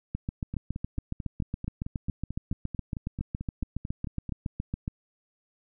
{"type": "two click trains", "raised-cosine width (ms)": 5, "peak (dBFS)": [-18, -22], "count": [35, 18], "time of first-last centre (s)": [[0.15, 4.879], [0.54, 4.293]], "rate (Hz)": [7.19, 4.53], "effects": []}